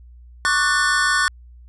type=chord; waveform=square; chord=D major seventh; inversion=third; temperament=equal with one note detuned; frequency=1108.7 / 1174.7 / 1480 / 1788.7 Hz; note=C#6 / D6 / F#6 / A6; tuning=0 / 0 / 0 / +28 cents; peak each=-24 / -26 / -20 / -22 dBFS; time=0.45-1.28 s; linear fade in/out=0 ms; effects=added 60 Hz sine -41 dBFS peak until 1.68 s + resampled to 24000 Hz